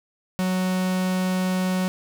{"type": "tone", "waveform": "45% pulse", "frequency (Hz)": 185, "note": "F#3", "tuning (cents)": 0, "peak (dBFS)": -21, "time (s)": [0.39, 1.88], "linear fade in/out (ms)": 0, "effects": []}